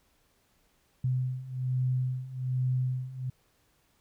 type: beating tone pair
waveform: sine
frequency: 127.1 / 128.3 Hz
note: C3 / C3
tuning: -50 / -34 cents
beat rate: 1.2 Hz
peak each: -32 / -29 dBFS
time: 1.04-3.3 s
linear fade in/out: 5 ms
effects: pink hiss -69 dBFS RMS until 4 s